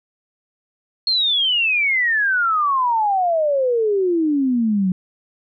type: exponential sweep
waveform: sine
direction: down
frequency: 4302 to 180.1 Hz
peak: -15 dBFS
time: 1.07-4.92 s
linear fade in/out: 2 ms
effects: none